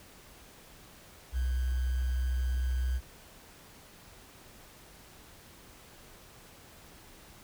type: tone with sample-and-hold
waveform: sine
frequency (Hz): 63.2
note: B1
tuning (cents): +41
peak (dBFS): -27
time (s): 1.32-3.01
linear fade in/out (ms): 50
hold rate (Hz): 1575
effects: pink hiss -54 dBFS RMS until 7.43 s